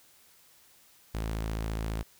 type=tone; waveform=sawtooth; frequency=54.6 Hz; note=A1; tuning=13 cents flat; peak=-27 dBFS; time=1.14-2.03 s; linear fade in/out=10 ms; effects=white hiss -60 dBFS RMS until 2.19 s